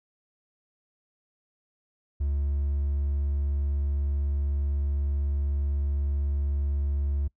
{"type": "tone with hard clipping", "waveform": "triangle", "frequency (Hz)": 71, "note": "C#2", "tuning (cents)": 42, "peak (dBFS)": -25, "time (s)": [2.2, 7.28], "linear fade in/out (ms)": 10, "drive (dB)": 5, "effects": ["noise-tail reverb RT60 0.1 s tail -24 dB re dry"]}